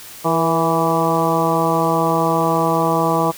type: harmonic tone with a mistuned harmonic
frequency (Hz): 164.81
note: E3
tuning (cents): 0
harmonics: 1 / 2 / 3 / 4 / 5 / 6 / 7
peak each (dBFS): -22 / -22 / -22 / -22 / -22 / -22 / -22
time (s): 0.24-3.32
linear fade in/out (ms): 20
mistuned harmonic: 3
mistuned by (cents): -38
effects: white hiss -37 dBFS RMS until 3.37 s